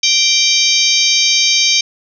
harmonic tone with a mistuned harmonic, 784 Hz, G5, in tune, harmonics 3 / 4 / 5 / 6 / 7 / 8, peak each -17 / -17 / -17 / -17 / -17 / -17 dBFS, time 0.03-1.81 s, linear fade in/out 5 ms, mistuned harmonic 5, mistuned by -62 cents, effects none

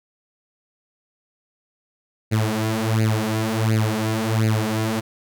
sawtooth tone with flanger, 110 Hz, A2, in tune, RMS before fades -21 dBFS, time 2.31-5.01 s, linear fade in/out 20 ms, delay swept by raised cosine 0.44 to 6.24 ms, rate 1.4 Hz, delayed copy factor +0.85, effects none

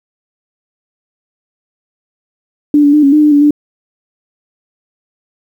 sine tone with pitch steps, 294.2 / 287.7 / 299.9 / 277.7 / 302.4 / 299.3 / 288.4 / 294.8 Hz, D4 / D4 / D4 / C#4 / D#4 / D4 / D4 / D4, +3 / -36 / +36 / +3 / -49 / +33 / -31 / +7 cents, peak -4 dBFS, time 2.74-3.508 s, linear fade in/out 2 ms, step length 96 ms, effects 7-bit

